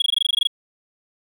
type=tone bursts; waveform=triangle; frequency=3322 Hz; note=G#7; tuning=in tune; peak=-12 dBFS; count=12; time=0-0.472 s; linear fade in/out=5 ms; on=21 ms; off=20 ms; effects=tanh soft clip ceiling -9 dBFS